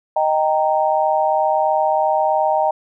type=chord; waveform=sine; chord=Eb major; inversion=none; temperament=equal with one note detuned; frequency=622.3 / 784 / 927 Hz; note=Eb5 / G5 / Bb5; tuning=0 / 0 / -10 cents; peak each=-18 / -18 / -20 dBFS; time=0.16-2.71 s; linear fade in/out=5 ms; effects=none